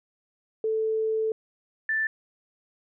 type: tone pair in turn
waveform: sine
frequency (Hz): 440 / 1765.1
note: A4 / A6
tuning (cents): 0 / +5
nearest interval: 2 octaves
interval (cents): 2405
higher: second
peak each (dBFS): -23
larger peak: neither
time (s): 0.64-1.32 / 1.89-2.07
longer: first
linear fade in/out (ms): 2
effects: none